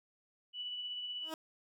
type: tone with tremolo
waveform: sine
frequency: 2960 Hz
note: F#7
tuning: in tune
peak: -37 dBFS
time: 0.53-1.32 s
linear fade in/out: 50 ms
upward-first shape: triangle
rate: 16 Hz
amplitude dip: 35%
type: tone with exponential growth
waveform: 15% pulse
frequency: 318.3 Hz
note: D#4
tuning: 39 cents sharp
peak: -30 dBFS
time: 1.2-1.34 s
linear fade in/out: 2 ms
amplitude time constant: 29 ms
effects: none